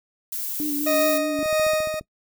violet noise, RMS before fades -29 dBFS, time 0.32-1.18 s, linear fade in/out 5 ms
sine tone with vibrato, 293.9 Hz, D4, 1 cent sharp, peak -24 dBFS, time 0.6-1.43 s, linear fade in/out 0 ms, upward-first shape sine, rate 4.8 Hz, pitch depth 36 cents each way
40% pulse tone with tremolo, 622.3 Hz, D#5, in tune, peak -17 dBFS, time 0.86-2 s, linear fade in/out 10 ms, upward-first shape sine, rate 1.6 Hz, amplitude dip 60%
click train, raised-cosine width 3 ms, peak -27 dBFS, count 10, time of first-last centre 1.39-2.011 s, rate 14.5 Hz
effects noise-tail reverb RT60 0.1 s tail -21 dB re dry

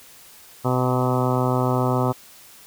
harmonic tone with a mistuned harmonic, 127.1 Hz, C3, 50 cents flat, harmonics 1 / 2 / 3 / 4 / 5 / 6 / 7 / 8 / 9 / 10, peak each -22 / -25 / -27 / -28 / -29 / -30 / -30 / -31 / -32 / -32 dBFS, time 0.64-2.13 s, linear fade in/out 20 ms, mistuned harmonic 1, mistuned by -16 cents, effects white hiss -47 dBFS RMS until 2.66 s

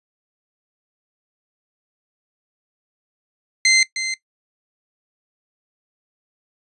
20% pulse tone with echo, 2076 Hz, C7, 14 cents flat, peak -7 dBFS, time 3.65-3.83 s, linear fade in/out 2 ms, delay 310 ms, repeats 1, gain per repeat -10 dB, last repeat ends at 4.14 s, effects noise-tail reverb RT60 0.1 s tail -17 dB re dry + resampled to 24000 Hz

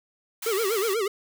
white high-pass noise, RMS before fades -34 dBFS, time 0.42-0.94 s, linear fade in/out 5 ms, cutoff 730 Hz, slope 96 dB/octave
square tone with vibrato, 420 Hz, G#4, 19 cents sharp, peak -24 dBFS, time 0.46-1.08 s, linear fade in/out 5 ms, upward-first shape sine, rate 8.2 Hz, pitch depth 190 cents each way
effects none

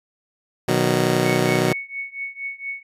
15% pulse chord, B major, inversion none, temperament just, 123.47 / 154.34 / 185.21 Hz, B2 / D#3 / F#3, 0 / -14 / +2 cents, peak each -16 dBFS, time 0.68-1.73 s, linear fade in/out 5 ms
sine tone with tremolo, 2217 Hz, C#7, in tune, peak -24 dBFS, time 1.24-2.83 s, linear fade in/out 10 ms, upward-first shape triangle, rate 4.3 Hz, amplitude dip 95%
effects resampled to 32000 Hz

